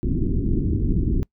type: low-pass noise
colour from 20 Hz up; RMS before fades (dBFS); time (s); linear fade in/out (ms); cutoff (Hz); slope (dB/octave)
pink; -21; 0.03-1.23; 0; 360; 48
effects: noise-tail reverb RT60 0.1 s tail -24 dB re dry